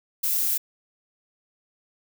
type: noise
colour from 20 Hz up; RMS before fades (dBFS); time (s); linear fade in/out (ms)
violet; -24; 0.23-0.58; 10
effects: none